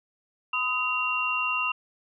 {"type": "tone cluster", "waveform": "sine", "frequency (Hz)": [1010, 1256, 2760], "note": ["B5", "D#6", "F7"], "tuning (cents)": [39, 16, -21], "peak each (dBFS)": [-32, -30, -26], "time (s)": [0.53, 1.72], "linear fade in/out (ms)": 5, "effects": []}